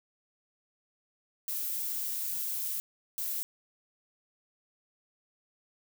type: noise bursts at uneven times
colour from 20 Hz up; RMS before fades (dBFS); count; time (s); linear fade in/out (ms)
violet; -34; 2; 1.48-2.8 / 3.18-3.43; 0
effects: none